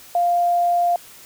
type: tone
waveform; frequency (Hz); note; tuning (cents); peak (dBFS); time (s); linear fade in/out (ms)
sine; 698.5; F5; 0; -15; 0.15-0.96; 2
effects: white hiss -44 dBFS RMS until 1.25 s